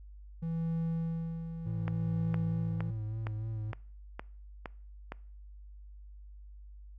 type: tone with tremolo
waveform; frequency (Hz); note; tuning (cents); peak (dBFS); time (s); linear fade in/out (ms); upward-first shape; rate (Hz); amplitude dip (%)
triangle; 164.81; E3; 0; -28; 0.42-2.91; 10; sine; 0.66; 60
type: tone with vibrato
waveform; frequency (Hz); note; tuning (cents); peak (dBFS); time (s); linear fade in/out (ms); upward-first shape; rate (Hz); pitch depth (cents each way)
triangle; 109.4; A2; -9; -32; 1.65-3.73; 20; sine; 3.4; 36
type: click train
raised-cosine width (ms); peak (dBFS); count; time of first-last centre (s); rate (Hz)
0.5; -23; 8; 1.88-5.121; 2.16
effects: noise-tail reverb RT60 0.5 s tail -24 dB re dry + added 50 Hz sine -47 dBFS peak until 6.98 s